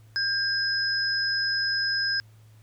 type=tone pair together; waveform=sine; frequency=1600 / 5090 Hz; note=G6 / D#8; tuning=+35 / +39 cents; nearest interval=octave + minor sixth; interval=2004 cents; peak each=-26 dBFS; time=0.16-2.2 s; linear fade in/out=0 ms; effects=added 109 Hz sine -50 dBFS peak until 2.62 s + pink hiss -63 dBFS RMS until 2.62 s